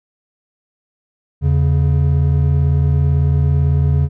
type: tone pair together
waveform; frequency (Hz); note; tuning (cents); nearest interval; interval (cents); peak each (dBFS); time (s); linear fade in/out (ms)
triangle; 82 / 139.99; E2 / C#3; -9 / +17; major sixth; 926; -12; 1.41-4.09; 50
effects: none